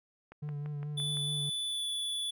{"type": "click train", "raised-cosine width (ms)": 0.5, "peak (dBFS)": -34, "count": 6, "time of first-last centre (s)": [0.32, 1.17], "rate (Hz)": 5.88}
{"type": "tone with vibrato", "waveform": "triangle", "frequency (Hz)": 146.83, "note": "D3", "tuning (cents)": 0, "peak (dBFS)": -33, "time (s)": [0.42, 1.5], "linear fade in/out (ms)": 10, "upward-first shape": "sine", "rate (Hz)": 4.7, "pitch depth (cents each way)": 29}
{"type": "tone with pitch glide", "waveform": "square", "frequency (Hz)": [3477, 3445], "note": ["A7", "A7"], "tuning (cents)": [-21, -37], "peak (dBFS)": -33, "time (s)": [0.97, 2.31], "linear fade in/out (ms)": 10, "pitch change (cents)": -16, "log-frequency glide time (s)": [1.67, 1.88]}
{"effects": []}